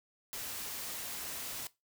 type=noise; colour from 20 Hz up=white; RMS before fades=-41 dBFS; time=0.33-1.67 s; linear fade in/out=0 ms; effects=noise-tail reverb RT60 0.2 s tail -18 dB re dry